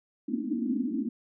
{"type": "band-pass noise", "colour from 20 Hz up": "pink", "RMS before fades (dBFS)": -30, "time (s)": [0.28, 1.09], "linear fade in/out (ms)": 10, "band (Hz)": [220, 320], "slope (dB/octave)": 96, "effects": []}